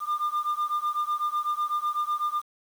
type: beating tone pair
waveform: sine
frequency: 1199 / 1207 Hz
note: D6 / D6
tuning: +36 / +47 cents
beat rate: 8 Hz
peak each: -26 dBFS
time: 0-2.42 s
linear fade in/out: 50 ms
effects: tanh soft clip ceiling -22 dBFS + 8-bit